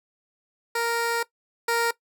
15% pulse tone pair in turn, 466.2 / 466.2 Hz, A#4 / A#4, 0 / 0 cents, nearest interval unison, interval 0 cents, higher neither, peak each -17 / -15 dBFS, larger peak second, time 0.75-1.23 / 1.68-1.91 s, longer first, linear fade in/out 5 ms, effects noise-tail reverb RT60 0.1 s tail -19 dB re dry

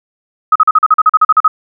sine tone bursts, 1266 Hz, D#6, 30 cents sharp, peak -3 dBFS, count 13, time 0.52-1.48 s, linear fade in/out 5 ms, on 36 ms, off 41 ms, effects none

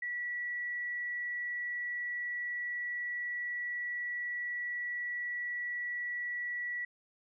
sine tone, 1944 Hz, B6, 28 cents flat, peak -34 dBFS, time 0.02-6.85 s, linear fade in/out 5 ms, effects none

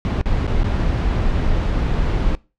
brown noise with dropouts, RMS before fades -18 dBFS, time 0.05-2.35 s, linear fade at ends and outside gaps 0 ms, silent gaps 0.212-0.258 / 0.467-0.477 / 0.633-0.643 s, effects noise-tail reverb RT60 0.3 s tail -22 dB re dry + low-pass 4000 Hz 12 dB/octave

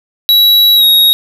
square tone with pitch glide, 3900 to 3776 Hz, B7 to A#7, -23 to +22 cents, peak -5 dBFS, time 0.29-1.13 s, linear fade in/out 0 ms, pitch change -55 cents, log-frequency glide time 0.75-0.84 s, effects none

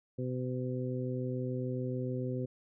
harmonic tone, 126.9 Hz, B2, 47 cents sharp, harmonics 1 / 2 / 3 / 4, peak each -35 / -38 / -40 / -41 dBFS, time 0.18-2.46 s, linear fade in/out 10 ms, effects none

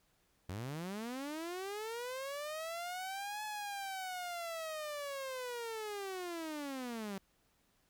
sawtooth linear two-way sweep, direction up then down, 85.2 to 856 to 189.5 Hz, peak -36 dBFS, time 0.49-7.18 s, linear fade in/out 0 ms, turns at 3.44 s, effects pink hiss -74 dBFS RMS until 7.89 s

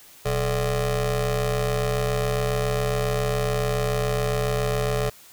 25% pulse ring-modulated tone, 154.8 Hz, D#3, 9 cents flat, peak -15 dBFS, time 0.25-5.1 s, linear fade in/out 10 ms, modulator 276 Hz, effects white hiss -49 dBFS RMS until 5.32 s

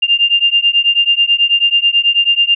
sine beating tone pair, 2794 / 2803.2 Hz, F7 / F7, 0 / +6 cents, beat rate 9.2 Hz, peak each -12 dBFS, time 0.02-2.55 s, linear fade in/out 10 ms, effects none

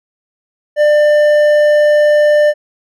triangle tone with hard clipping, 596 Hz, D5, 25 cents sharp, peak -8 dBFS, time 0.76-2.54 s, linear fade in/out 50 ms, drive 10 dB, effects none

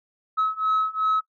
sine beating tone pair, 1285 / 1287.7 Hz, E6 / E6, -45 / -41 cents, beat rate 2.7 Hz, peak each -23 / -22 dBFS, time 0.37-1.21 s, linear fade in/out 20 ms, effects noise-tail reverb RT60 0.1 s tail -21 dB re dry + tanh soft clip ceiling -16 dBFS

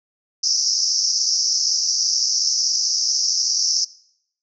pink band-pass noise, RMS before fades -20 dBFS, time 0.43-3.85 s, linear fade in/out 10 ms, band 5000 to 6000 Hz, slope 96 dB/octave, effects noise-tail reverb RT60 0.7 s tail -21 dB re dry

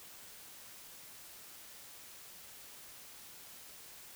silence, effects white hiss -53 dBFS RMS until 4.15 s

